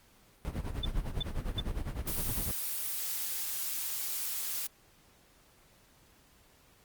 brown noise with tremolo, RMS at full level -32 dBFS, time 0.45-2.51 s, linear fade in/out 0 ms, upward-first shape sine, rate 9.9 Hz, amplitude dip 75%
sine tone bursts, 3520 Hz, A7, in tune, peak -31 dBFS, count 3, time 0.83-1.602 s, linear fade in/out 5 ms, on 24 ms, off 350 ms
blue noise, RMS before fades -35 dBFS, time 2.07-4.67 s, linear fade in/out 5 ms
effects pink hiss -63 dBFS RMS until 6.84 s + Opus 48 kbps

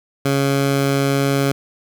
15% pulse tone, 138.59 Hz, C#3, in tune, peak -9 dBFS, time 0.25-1.52 s, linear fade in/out 5 ms, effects none

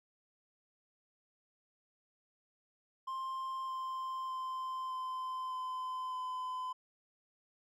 triangle tone with pitch steps, 1053 / 1045.7 / 1038.5 / 1031.3 / 1024.2 / 1017.1 Hz, C6 / C6 / C6 / C6 / C6 / C6, +11 / -1 / -13 / -25 / -37 / -49 cents, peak -35 dBFS, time 3.07-6.73 s, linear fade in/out 10 ms, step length 610 ms, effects none

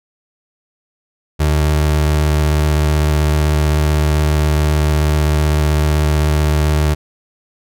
30% pulse tone with vibrato, 75.6 Hz, D#2, 49 cents flat, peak -9 dBFS, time 1.39-6.95 s, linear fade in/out 20 ms, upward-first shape sine, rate 16 Hz, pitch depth 17 cents each way, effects none

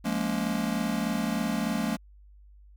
square chord, Bb minor seventh, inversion second, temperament just, 174.81 / 209.8 / 233.1 / 279.7 Hz, F3 / Ab3 / Bb3 / Db4, +2 / +18 / 0 / +16 cents, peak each -35 / -31 / -32 / -35 dBFS, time 0.04-1.97 s, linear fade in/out 20 ms, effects added 50 Hz sine -50 dBFS peak until 2.76 s

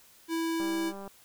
square tone, 328.7 Hz, E4, 5 cents flat, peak -29 dBFS, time 0.28-0.93 s, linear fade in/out 50 ms
click train, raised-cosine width 1 ms, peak -30 dBFS, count 95, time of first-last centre 0.6-1.077 s, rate 197 Hz
effects white hiss -58 dBFS RMS until 1.24 s

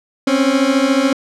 30% pulse beating tone pair, 262.5 / 276.5 Hz, C4 / C#4, +6 / -4 cents, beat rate 14 Hz, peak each -13 / -12 dBFS, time 0.27-1.13 s, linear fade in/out 5 ms, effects low-pass 7000 Hz 12 dB/octave

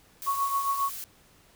blue noise, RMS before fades -38 dBFS, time 0.22-1.04 s, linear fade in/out 0 ms
sine tone with tremolo, 1108 Hz, C#6, 1 cent flat, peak -22 dBFS, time 0.26-0.9 s, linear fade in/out 20 ms, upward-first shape triangle, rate 7.4 Hz, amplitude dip 65%
effects pink hiss -59 dBFS RMS until 1.55 s

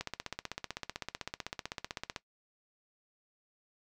click train, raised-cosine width 0.2 ms, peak -19 dBFS, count 35, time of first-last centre 0.01-2.162 s, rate 15.8 Hz, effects noise-tail reverb RT60 0.1 s tail -17 dB re dry

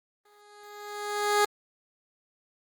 15% pulse tone with exponential growth, 414.3 Hz, G#4, 4 cents flat, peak -13 dBFS, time 0.25-1.45 s, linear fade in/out 5 ms, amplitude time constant 260 ms, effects Opus 24 kbps

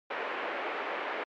pink band-pass noise, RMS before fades -35 dBFS, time 0.1-1.24 s, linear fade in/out 10 ms, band 390 to 2500 Hz, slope 24 dB/octave, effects MP3 96 kbps

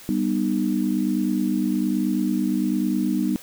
sine chord, G augmented, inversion none, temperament just, 196 / 245 / 306.2 Hz, G3 / B3 / D#4, 0 / -14 / -28 cents, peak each -24 dBFS, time 0.09-3.36 s, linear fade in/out 0 ms, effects white hiss -44 dBFS RMS until 3.42 s

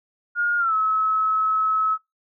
sine tone with pitch glide, 1424 to 1290.8 Hz, F6 to E6, +33 to -37 cents, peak -18 dBFS, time 0.35-1.98 s, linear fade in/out 50 ms, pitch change -170 cents, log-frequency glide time 0.58-0.74 s, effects noise-tail reverb RT60 0.2 s tail -22 dB re dry

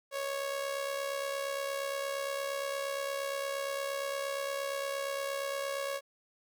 sawtooth tone with amplitude modulation, 554 Hz, C#5, 1 cent flat, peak -27 dBFS, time 0.11-6.01 s, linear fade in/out 50 ms, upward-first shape sine, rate 68.6 Hz, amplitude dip 55%, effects none

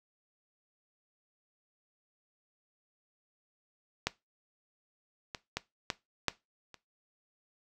clicks, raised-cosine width 0.2 ms, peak -11 / -20 / -15 / -13 / -9 / -30 dBFS, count 6, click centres 4.07 / 5.348 / 5.57 / 5.902 / 6.283 / 6.743 s, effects noise-tail reverb RT60 0.2 s tail -18 dB re dry

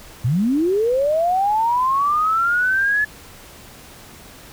sine linear sweep, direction up, 106.2 to 1723 Hz, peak -15 dBFS, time 0.24-3.05 s, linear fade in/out 10 ms, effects pink hiss -42 dBFS RMS until 4.52 s

